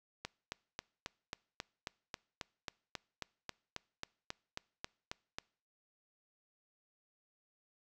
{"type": "click train", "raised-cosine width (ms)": 0.2, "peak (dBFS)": -22, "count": 20, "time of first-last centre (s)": [0.25, 5.385], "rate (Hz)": 3.7, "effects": ["noise-tail reverb RT60 0.5 s tail -25 dB re dry"]}